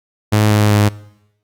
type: tone with pitch steps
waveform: sawtooth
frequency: 106.2 / 105.1 / 104.01 Hz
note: G#2 / G#2 / G#2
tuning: +39 / +21 / +3 cents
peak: -6 dBFS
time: 0.32-0.89 s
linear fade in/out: 10 ms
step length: 190 ms
effects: noise-tail reverb RT60 0.9 s tail -22 dB re dry + Opus 48 kbps